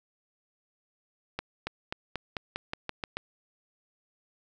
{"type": "accelerating click train", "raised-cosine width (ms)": 0.3, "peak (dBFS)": -16, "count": 10, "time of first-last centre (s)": [1.39, 3.17], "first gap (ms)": 280, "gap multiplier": 0.91, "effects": []}